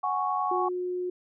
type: chord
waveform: sine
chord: F# suspended second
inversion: none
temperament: equal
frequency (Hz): 740 / 830.6 / 1108.7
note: F#5 / G#5 / C#6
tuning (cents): 0 / 0 / 0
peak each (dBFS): -30 / -31 / -28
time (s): 0.03-0.69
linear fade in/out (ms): 10
type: tone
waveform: sine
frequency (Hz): 360.9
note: F#4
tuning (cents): -43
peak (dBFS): -28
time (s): 0.51-1.1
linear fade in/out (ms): 5
effects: none